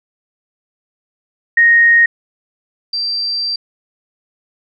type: tone pair in turn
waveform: sine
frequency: 1864.7 / 4699 Hz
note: A#6 / D8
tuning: 0 / 0 cents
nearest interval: octave + major third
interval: 1600 cents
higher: second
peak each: -6 / -16 dBFS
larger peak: first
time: 1.57-2.06 / 2.93-3.56 s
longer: second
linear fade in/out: 5 ms
effects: none